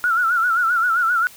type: tone with vibrato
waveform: sine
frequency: 1396.9 Hz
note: F6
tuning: in tune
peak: -15 dBFS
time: 0.04-1.27 s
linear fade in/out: 0 ms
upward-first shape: sine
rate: 7.6 Hz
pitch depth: 100 cents each way
effects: white hiss -44 dBFS RMS until 1.36 s